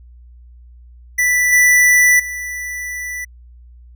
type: tone with level steps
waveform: square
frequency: 1975.5 Hz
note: B6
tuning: in tune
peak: -13 / -9 / -24 dBFS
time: 1.18-3.25 s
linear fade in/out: 10 ms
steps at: 1.52 / 2.19 s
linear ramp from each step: 10 ms
effects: added 60 Hz sine -39 dBFS peak until 3.95 s